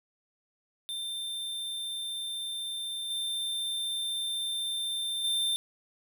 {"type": "tone with level steps", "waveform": "square", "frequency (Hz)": 3584, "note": "A7", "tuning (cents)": 31, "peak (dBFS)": [-34, -31, -27], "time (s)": [0.89, 5.56], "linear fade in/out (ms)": 0, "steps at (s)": [3.1, 5.24], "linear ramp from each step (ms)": 5, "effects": []}